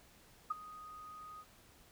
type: tone with ADSR envelope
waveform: sine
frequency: 1244.5 Hz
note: D#6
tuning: in tune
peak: -30 dBFS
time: 0.5-1.45 s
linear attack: 10 ms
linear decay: 18 ms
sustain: -18 dB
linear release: 51 ms
effects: pink hiss -63 dBFS RMS until 1.91 s